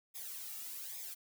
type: noise with flanger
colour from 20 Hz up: blue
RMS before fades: -45 dBFS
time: 0.14-1.15 s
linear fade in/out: 20 ms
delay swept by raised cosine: 0.68 to 1.98 ms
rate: 1.2 Hz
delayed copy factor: -0.7
effects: none